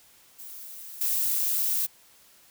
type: noise with level steps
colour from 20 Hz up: violet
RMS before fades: -42 / -26 dBFS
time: 0.38-1.87 s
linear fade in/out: 20 ms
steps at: 1.01 s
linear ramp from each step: 2 ms
effects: white hiss -57 dBFS RMS until 2.5 s